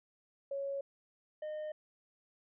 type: tone pair in turn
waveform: sine / triangle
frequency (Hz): 554.4 / 612.3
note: C#5 / D#5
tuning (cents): 0 / -28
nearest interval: major second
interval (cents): 172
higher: second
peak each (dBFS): -35 / -36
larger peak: first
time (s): 0.51-0.81 / 1.42-1.72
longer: neither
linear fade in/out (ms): 5
effects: resampled to 8000 Hz